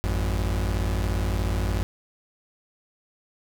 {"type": "tone pair together", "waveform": "40% pulse", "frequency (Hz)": [53.94, 90.9], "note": ["A1", "F#2"], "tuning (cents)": [-34, -30], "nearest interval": "major sixth", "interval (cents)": 904, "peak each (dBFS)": [-24, -26], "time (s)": [0.04, 1.83], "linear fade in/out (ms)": 0, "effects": []}